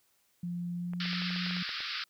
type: tone with pitch glide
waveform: sine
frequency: 174.61 to 178.69 Hz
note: F3 to F3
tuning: 0 to +40 cents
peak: -33 dBFS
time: 0.43-1.63 s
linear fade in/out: 5 ms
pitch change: +40 cents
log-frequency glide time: 0.75-1.2 s
type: clicks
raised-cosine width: 0.5 ms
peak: -32 dBFS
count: 11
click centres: 0.935 / 1.055 / 1.132 / 1.219 / 1.305 / 1.362 / 1.465 / 1.509 / 1.567 / 1.692 / 1.805 s
type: band-pass noise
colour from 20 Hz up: white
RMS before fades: -37 dBFS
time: 1-2.04 s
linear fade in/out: 2 ms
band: 1200 to 5100 Hz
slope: 96 dB/octave
effects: white hiss -71 dBFS RMS until 2.09 s